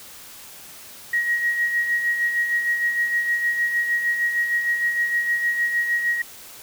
sine tone with tremolo, 1895 Hz, A#6, 28 cents sharp, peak -17 dBFS, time 1.13-6.22 s, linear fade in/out 5 ms, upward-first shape sine, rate 6.5 Hz, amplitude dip 50%, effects white hiss -42 dBFS RMS until 6.62 s

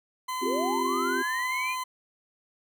40% pulse tone, 1021 Hz, C6, 43 cents flat, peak -29 dBFS, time 0.28-1.84 s, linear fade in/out 10 ms
sine chord, C suspended fourth, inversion none, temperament just, 261.6 / 348.8 / 392.4 Hz, C4 / F4 / G4, 0 / -2 / +2 cents, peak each -32 dBFS, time 0.41-1.23 s, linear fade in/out 20 ms
sine linear sweep, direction up, 354.7 to 2489 Hz, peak -29 dBFS, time 0.42-1.76 s, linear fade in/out 50 ms
effects none

